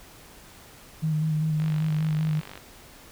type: tone with vibrato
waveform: sine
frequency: 155.56 Hz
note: D#3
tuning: in tune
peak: -22 dBFS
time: 1.02-2.41 s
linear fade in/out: 20 ms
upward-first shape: square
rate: 5.1 Hz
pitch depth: 22 cents each way
type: click train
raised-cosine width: 0.3 ms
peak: -24 dBFS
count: 49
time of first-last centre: 1.6-2.576 s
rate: 49.2 Hz
effects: pink hiss -49 dBFS RMS until 3.11 s